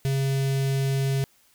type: tone with notch filter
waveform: square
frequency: 135.8 Hz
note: C#3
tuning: 35 cents flat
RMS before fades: -24 dBFS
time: 0.05-1.24 s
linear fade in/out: 0 ms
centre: 1100 Hz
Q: 0.87
effects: white hiss -61 dBFS RMS until 1.54 s